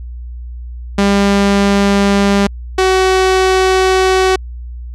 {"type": "tone pair in turn", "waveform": "sawtooth", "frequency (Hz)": [199.8, 376.2], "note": ["G3", "F#4"], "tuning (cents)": [33, 29], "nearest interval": "major seventh", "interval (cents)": 1096, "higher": "second", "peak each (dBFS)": -5, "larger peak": "neither", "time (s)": [[0.98, 2.47], [2.78, 4.36]], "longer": "second", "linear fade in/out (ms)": 5, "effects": ["added 60 Hz sine -24 dBFS peak until 4.94 s", "low-pass 7000 Hz 12 dB/octave"]}